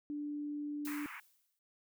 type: tone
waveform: sine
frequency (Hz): 293.7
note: D4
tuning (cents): 0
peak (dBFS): -37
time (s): 0.1-1.06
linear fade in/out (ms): 0
type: noise with exponential decay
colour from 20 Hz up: blue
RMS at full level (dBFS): -45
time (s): 0.85-1.59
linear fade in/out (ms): 1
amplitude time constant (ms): 160
type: band-pass noise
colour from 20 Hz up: white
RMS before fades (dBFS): -48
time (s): 0.87-1.2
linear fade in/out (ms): 2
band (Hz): 940 to 2500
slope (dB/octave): 48
effects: none